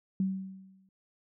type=tone with exponential decay; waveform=sine; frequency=190.8 Hz; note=G3; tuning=47 cents flat; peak=-24 dBFS; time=0.2-0.89 s; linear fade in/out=2 ms; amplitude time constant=150 ms; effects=none